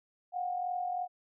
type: tone pair together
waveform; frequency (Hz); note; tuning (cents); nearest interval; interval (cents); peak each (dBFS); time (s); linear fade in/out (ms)
sine; 721.1 / 764; F#5 / G5; -45 / -45; minor second; 100; -32 / -40; 0.32-1.08; 50
effects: none